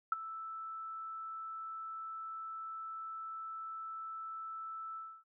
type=tone with ADSR envelope; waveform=sine; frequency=1318.5 Hz; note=E6; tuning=in tune; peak=-25 dBFS; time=0.12-5.24 s; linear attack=3 ms; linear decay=18 ms; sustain=-16 dB; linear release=280 ms; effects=none